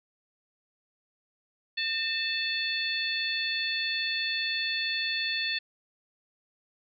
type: harmonic tone with a mistuned harmonic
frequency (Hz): 877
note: A5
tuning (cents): -6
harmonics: 2 / 3 / 4 / 5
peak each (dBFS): -33 / -33 / -33 / -33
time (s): 1.77-5.59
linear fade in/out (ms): 10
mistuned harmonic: 2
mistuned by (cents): +57
effects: none